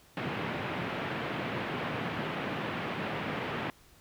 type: band-pass noise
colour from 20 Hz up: pink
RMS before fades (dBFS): -35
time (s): 0.17-3.7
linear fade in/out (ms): 0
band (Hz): 120 to 2900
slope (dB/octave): 24
effects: pink hiss -60 dBFS RMS until 4 s